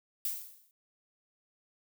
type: noise with exponential decay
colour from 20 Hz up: violet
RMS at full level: -31 dBFS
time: 0.25-0.71 s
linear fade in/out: 1 ms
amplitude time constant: 100 ms
effects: none